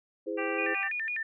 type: chord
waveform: sine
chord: E augmented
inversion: none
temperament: just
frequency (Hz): 329.6 / 412 / 515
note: E4 / G#4 / B#4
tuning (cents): 0 / -14 / -28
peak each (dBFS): -35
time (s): 0.26-0.75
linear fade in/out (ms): 20
type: harmonic tone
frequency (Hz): 392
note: G4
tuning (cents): 0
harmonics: 2 / 3 / 4 / 5 / 6 / 7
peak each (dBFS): -39 / -39 / -39 / -39 / -39 / -39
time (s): 0.37-0.89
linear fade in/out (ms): 20
type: tone with vibrato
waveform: sine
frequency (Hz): 2093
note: C7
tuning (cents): 0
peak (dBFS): -30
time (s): 0.58-1.23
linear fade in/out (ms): 5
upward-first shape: square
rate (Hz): 6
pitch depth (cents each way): 270
effects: none